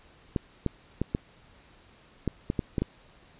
clicks, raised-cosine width 3 ms, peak -13 dBFS, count 9, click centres 0.362 / 0.663 / 1.016 / 1.149 / 2.277 / 2.501 / 2.592 / 2.782 / 2.82 s, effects pink hiss -57 dBFS RMS until 3.39 s + resampled to 8000 Hz

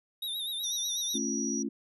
square tone with vibrato, 3706 Hz, A#7, 11 cents flat, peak -33 dBFS, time 0.22-1.18 s, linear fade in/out 5 ms, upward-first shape sine, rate 8.1 Hz, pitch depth 75 cents each way
sine tone, 5800 Hz, F#8, 35 cents flat, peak -33 dBFS, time 0.63-1.63 s, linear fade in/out 10 ms
sine chord, A augmented, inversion none, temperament just, 220 / 275 / 343.8 Hz, A3 / C#4 / E#4, 0 / -14 / -27 cents, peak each -34 / -34 / -37 dBFS, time 1.14-1.69 s, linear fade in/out 10 ms
effects resampled to 32000 Hz

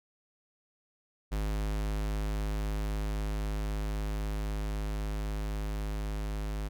square tone with level ramp, 51.91 Hz, G#1, in tune, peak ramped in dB -30 to -33 dBFS, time 1.31-6.69 s, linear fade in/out 20 ms, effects none

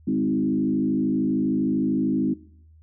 sine tone with frequency modulation, 257.4 Hz, C4, 28 cents flat, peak -20 dBFS, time 0.07-2.34 s, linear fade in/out 10 ms, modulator 53 Hz, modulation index 1.3, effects noise-tail reverb RT60 0.7 s tail -20 dB re dry + added 79 Hz sine -49 dBFS peak until 2.82 s

